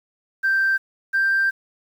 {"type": "tone pair in turn", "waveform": "sine", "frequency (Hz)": [1568, 1576.8], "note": ["G6", "G6"], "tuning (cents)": [0, 10], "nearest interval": "unison", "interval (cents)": 10, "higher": "second", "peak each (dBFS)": -15, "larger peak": "neither", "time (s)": [[0.43, 0.78], [1.13, 1.51]], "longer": "second", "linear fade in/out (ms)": 20, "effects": ["tanh soft clip ceiling -13 dBFS", "8-bit"]}